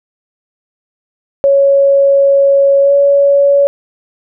sine tone with pitch glide, 555 to 562.7 Hz, C#5 to C#5, +2 to +26 cents, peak -5 dBFS, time 1.44-3.67 s, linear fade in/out 0 ms, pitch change +24 cents, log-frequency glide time 2.81-2.93 s, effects none

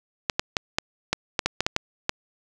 clicks, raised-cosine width 0.2 ms, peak -4 dBFS, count 11, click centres 0.298 / 0.395 / 0.568 / 0.785 / 1.13 / 1.392 / 1.46 / 1.606 / 1.665 / 1.764 / 2.094 s, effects none

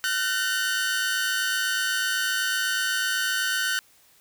sawtooth tone cluster, 1409 / 1517 / 1819 Hz, F6 / F#6 / A#6, +15 / +43 / -43 cents, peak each -28 / -21 / -29 dBFS, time 0.04-3.79 s, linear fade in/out 0 ms, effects white hiss -58 dBFS RMS until 4.2 s

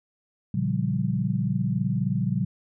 sine chord, G half-diminished seventh, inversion first, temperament just, 117.6 / 141.12 / 176.4 / 196 Hz, Bb2 / Db3 / F3 / G3, +16 / +31 / +18 / 0 cents, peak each -28 dBFS, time 0.54-2.45 s, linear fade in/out 5 ms, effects none

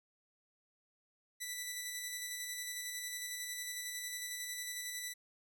10% pulse tone with tremolo, 1975.5 Hz, B6, in tune, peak -30 dBFS, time 1.4-5.14 s, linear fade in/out 20 ms, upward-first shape square, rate 11 Hz, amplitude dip 25%, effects none

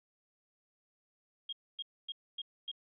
sine tone bursts, 3245 Hz, G#7, 41 cents flat, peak -37 dBFS, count 5, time 1.49-2.715 s, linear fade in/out 5 ms, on 37 ms, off 260 ms, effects none

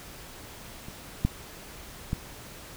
clicks, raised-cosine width 5 ms, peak -28 / -10 / -15 dBFS, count 3, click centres 0.885 / 1.25 / 2.131 s, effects pink hiss -45 dBFS RMS until 2.76 s

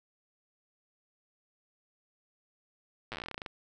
slowing click train, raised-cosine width 0.3 ms, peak -22 dBFS, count 17, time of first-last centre 3.12-3.462 s, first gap 8 ms, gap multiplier 1.12, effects none

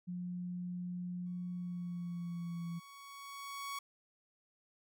sine tone with pitch glide, 178.3 to 169.07 Hz, F3 to E3, +36 to +44 cents, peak -38 dBFS, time 0.07-2.8 s, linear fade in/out 20 ms, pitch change -92 cents, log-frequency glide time 1.52-2.68 s
sawtooth tone with exponential growth, 1118 Hz, C#6, 14 cents sharp, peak -35 dBFS, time 1.26-3.79 s, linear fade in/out 5 ms, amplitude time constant 550 ms
effects none

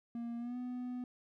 triangle tone with pitch glide, 234.9 to 248.4 Hz, A#3 to B3, +13 to +10 cents, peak -36 dBFS, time 0.15-1.04 s, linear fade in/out 2 ms, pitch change +97 cents, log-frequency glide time 0.38-0.57 s, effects none

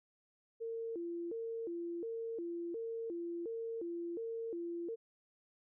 sine tone with vibrato, 394.9 Hz, G4, 13 cents sharp, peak -38 dBFS, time 0.6-4.96 s, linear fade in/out 20 ms, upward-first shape square, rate 1.4 Hz, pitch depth 250 cents each way, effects none

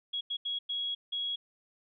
sine tone bursts at uneven times, 3322 Hz, G#7, in tune, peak -31 dBFS, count 5, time 0.13-0.21 / 0.3-0.37 / 0.45-0.59 / 0.69-0.95 / 1.12-1.36 s, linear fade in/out 10 ms, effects none

